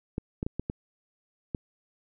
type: clicks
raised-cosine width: 3 ms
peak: -17 dBFS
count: 6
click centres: 0.181 / 0.429 / 0.465 / 0.596 / 0.699 / 1.548 s
effects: none